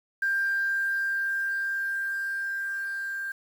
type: tone with level ramp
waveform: sine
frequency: 1589 Hz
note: G6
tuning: 23 cents sharp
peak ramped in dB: -22 to -30 dBFS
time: 0.22-3.32 s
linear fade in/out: 5 ms
effects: tanh soft clip ceiling -18 dBFS + 8-bit